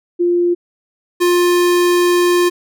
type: tone pair in turn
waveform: sine / square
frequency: 349.5 / 352.7 Hz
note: F4 / F4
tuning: +1 / +17 cents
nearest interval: unison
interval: 16 cents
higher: second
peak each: -11 dBFS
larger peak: neither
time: 0.19-0.55 / 1.2-2.5 s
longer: second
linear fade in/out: 20 ms
effects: none